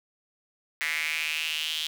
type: tone with high-pass filter sweep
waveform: square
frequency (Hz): 78.1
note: D#2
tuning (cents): +7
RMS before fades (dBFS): -30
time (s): 0.81-1.87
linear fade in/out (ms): 0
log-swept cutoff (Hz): 2000 to 3300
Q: 5.3
effects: none